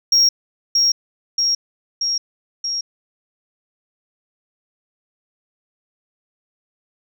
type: tone with echo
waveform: sine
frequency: 5588 Hz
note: F8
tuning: in tune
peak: -8 dBFS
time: 0.12-0.29 s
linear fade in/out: 5 ms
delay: 630 ms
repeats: 4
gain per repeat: -3 dB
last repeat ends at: 2.81 s
effects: tanh soft clip ceiling -9 dBFS